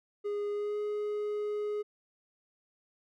triangle tone with pitch glide, 411.5 to 418 Hz, G#4 to G#4, -16 to +11 cents, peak -29 dBFS, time 0.24-1.83 s, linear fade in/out 20 ms, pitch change +27 cents, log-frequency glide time 0.51-0.78 s, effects none

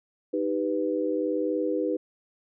sine chord, Eb augmented, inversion none, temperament equal with one note detuned, 311.1 / 392 / 495.3 Hz, Eb4 / G4 / B4, 0 / 0 / +5 cents, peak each -28 / -30 / -28 dBFS, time 0.33-1.97 s, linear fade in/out 10 ms, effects none

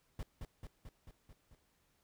brown noise with echo, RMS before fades -41 dBFS, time 0.19-0.23 s, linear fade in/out 2 ms, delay 220 ms, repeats 6, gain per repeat -3 dB, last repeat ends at 1.55 s, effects pink hiss -75 dBFS RMS until 2.03 s

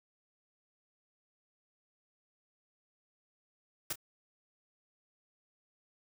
white noise with echo, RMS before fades -35 dBFS, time 3.9-3.93 s, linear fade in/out 5 ms, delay 28 ms, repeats 1, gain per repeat -14 dB, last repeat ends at 3.958 s, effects none

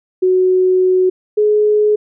sine tone pair in turn, 370 / 421.8 Hz, F#4 / G#4, 0 / +27 cents, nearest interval major second, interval 227 cents, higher second, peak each -9 dBFS, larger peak neither, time 0.22-1.1 / 1.37-1.96 s, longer first, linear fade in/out 10 ms, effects none

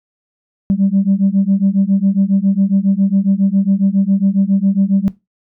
sine beating tone pair, 192 / 199.3 Hz, G3 / G3, -36 / +29 cents, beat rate 7.3 Hz, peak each -13 dBFS, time 0.7-5.08 s, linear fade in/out 0 ms, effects noise-tail reverb RT60 0.2 s tail -18 dB re dry + tanh soft clip ceiling -5 dBFS

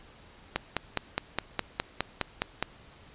click train, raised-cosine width 0.3 ms, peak -10 dBFS, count 11, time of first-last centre 0.56-2.626 s, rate 4.84 Hz, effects pink hiss -54 dBFS RMS until 3.14 s + resampled to 8000 Hz

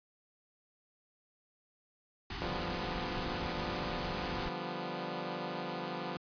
pink band-stop noise, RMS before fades -40 dBFS, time 2.3-4.49 s, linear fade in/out 2 ms, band 410 to 720 Hz, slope 96 dB/octave
10% pulse chord, G dominant seventh, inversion second, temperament equal, 146.83 / 174.61 / 196 / 246.9 Hz, D3 / F3 / G3 / B3, 0 / 0 / 0 / 0 cents, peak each -37 / -32 / -36 / -34 dBFS, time 2.42-6.17 s, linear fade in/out 0 ms
effects resampled to 11025 Hz

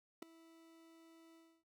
40% pulse tone with ADSR envelope, 328.1 Hz, E4, 8 cents flat, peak -39 dBFS, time 0.22-1.64 s, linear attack 6 ms, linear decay 4 ms, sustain -21 dB, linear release 290 ms, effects none

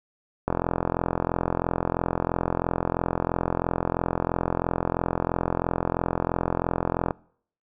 click train, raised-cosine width 1 ms, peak -9 dBFS, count 286, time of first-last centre 0.48-7.108 s, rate 43 Hz, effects noise-tail reverb RT60 0.6 s tail -24 dB re dry

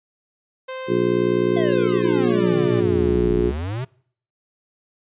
sawtooth tone with pitch glide, 520 to 590.5 Hz, C5 to D5, -11 to +9 cents, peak -25 dBFS, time 0.68-2.81 s, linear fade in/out 10 ms, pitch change +220 cents, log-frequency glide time 2.21-2.41 s
harmonic tone, 59.9 Hz, A#1, 48 cents sharp, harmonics 2 / 3 / 4 / 5 / 6 / 7, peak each -29 / -25 / -28 / -26 / -19 / -22 dBFS, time 0.87-3.53 s, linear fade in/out 50 ms
square exponential two-way sweep, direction down then up, 698.5 to 49 to 136.7 Hz, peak -25 dBFS, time 1.56-3.85 s, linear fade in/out 10 ms, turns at 3.35 s
effects noise-tail reverb RT60 0.6 s tail -25 dB re dry + resampled to 8000 Hz

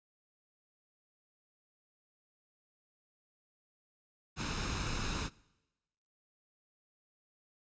pink noise with comb filter, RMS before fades -36 dBFS, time 4.36-5.3 s, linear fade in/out 50 ms, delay 0.77 ms, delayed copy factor +0.55, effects noise-tail reverb RT60 1.0 s tail -23 dB re dry + resampled to 16000 Hz

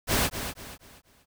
pink noise with echo, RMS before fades -24 dBFS, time 0.07-0.3 s, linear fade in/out 50 ms, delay 240 ms, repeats 4, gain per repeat -9 dB, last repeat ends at 1.26 s, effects none

